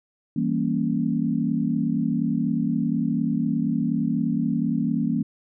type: chord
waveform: sine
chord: E diminished seventh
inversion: none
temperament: equal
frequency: 164.81 / 196 / 233.1 / 277.2 Hz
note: E3 / G3 / Bb3 / Db4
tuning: 0 / 0 / 0 / 0 cents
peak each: -27 / -28 / -24 / -27 dBFS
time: 0.36-5.23 s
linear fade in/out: 5 ms
effects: none